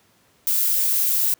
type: noise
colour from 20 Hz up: violet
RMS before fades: -20 dBFS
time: 0.47-1.34 s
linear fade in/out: 0 ms
effects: pink hiss -59 dBFS RMS until 1.39 s + high-pass 100 Hz 12 dB/octave